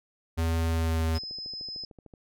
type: tone with pitch glide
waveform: square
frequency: 82.2 to 80.97 Hz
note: E2 to E2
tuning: -4 to -30 cents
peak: -25 dBFS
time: 0.37-1.19 s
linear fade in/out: 20 ms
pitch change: -26 cents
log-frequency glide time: 0.64-1.04 s
type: click train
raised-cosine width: 2 ms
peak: -35 dBFS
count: 16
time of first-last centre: 1.01-2.138 s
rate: 13.3 Hz
type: tone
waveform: sine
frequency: 5100 Hz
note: D#8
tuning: 42 cents sharp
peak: -35 dBFS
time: 1.15-1.85 s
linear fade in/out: 2 ms
effects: none